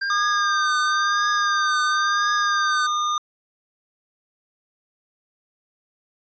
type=tone with vibrato; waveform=square; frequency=1584 Hz; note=G6; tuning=18 cents sharp; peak=-23 dBFS; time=0.01-2.87 s; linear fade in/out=10 ms; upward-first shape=triangle; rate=0.97 Hz; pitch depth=88 cents each way
type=tone; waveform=square; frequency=1214 Hz; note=D#6; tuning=43 cents flat; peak=-21 dBFS; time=0.1-3.18 s; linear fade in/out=2 ms
effects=resampled to 16000 Hz